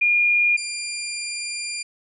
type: tone pair in turn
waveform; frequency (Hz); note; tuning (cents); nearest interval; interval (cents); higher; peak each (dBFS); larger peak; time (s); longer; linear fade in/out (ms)
sine / 15% pulse; 2421 / 2393; D#7 / D7; -48 / +32; unison; 20; first; -15 / -20; first; 0.01-0.57 / 0.57-1.83; second; 10
effects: resampled to 24000 Hz